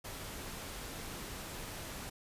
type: noise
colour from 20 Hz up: pink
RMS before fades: -44 dBFS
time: 0.04-2.1 s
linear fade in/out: 10 ms
effects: resampled to 32000 Hz

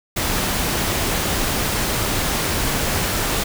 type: noise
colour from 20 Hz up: pink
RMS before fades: -21 dBFS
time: 0.16-3.44 s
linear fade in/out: 10 ms
effects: none

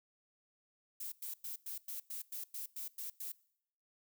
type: noise bursts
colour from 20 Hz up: violet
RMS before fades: -43 dBFS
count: 11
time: 1-3.32 s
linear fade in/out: 5 ms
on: 120 ms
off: 100 ms
effects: noise-tail reverb RT60 0.7 s tail -22 dB re dry

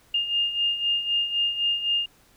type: beating tone pair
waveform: sine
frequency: 2819 / 2822.9 Hz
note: F7 / F7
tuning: +16 / +18 cents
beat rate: 3.9 Hz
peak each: -29 / -23 dBFS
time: 0.14-2.06 s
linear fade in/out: 5 ms
effects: pink hiss -58 dBFS RMS until 2.36 s

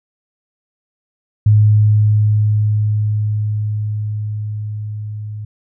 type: tone with level ramp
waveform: sine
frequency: 106 Hz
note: G#2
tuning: 36 cents sharp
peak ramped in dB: -6 to -24 dBFS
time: 1.46-5.45 s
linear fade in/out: 5 ms
effects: none

